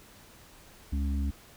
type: harmonic tone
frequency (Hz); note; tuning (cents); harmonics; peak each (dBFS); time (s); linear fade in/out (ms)
69.8; C#2; +13; 1 / 3 / 4; -27 / -37 / -39; 0.92-1.31; 10
effects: pink hiss -54 dBFS RMS until 1.56 s